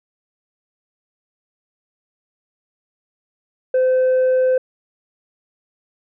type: tone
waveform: sine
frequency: 514 Hz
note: C5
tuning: 31 cents flat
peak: -10 dBFS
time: 3.74-4.58 s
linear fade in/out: 5 ms
effects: tanh soft clip ceiling -12 dBFS